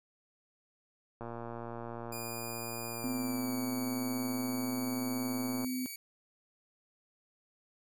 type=click train; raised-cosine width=1 ms; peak=-28 dBFS; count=520; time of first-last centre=1.21-5.646 s; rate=117 Hz
type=tone with pitch glide; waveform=5% pulse; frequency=2430 to 2267 Hz; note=D#7 to C#7; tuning=-42 to +38 cents; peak=-32 dBFS; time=2.12-5.96 s; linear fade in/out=5 ms; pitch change=-120 cents; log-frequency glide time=2.89-3.55 s
type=tone; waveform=sine; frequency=254.9 Hz; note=C4; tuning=45 cents flat; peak=-33 dBFS; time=3.04-5.86 s; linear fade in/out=0 ms
effects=none